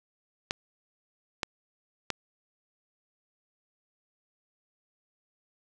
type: clicks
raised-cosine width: 0.2 ms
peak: -11 dBFS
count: 3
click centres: 0.509 / 1.432 / 2.103 s
effects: none